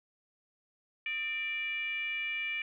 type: tone with frequency modulation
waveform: sine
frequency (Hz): 2353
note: D7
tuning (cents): +3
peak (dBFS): -32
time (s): 1.06-2.62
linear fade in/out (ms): 2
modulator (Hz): 551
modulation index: 0.69
effects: none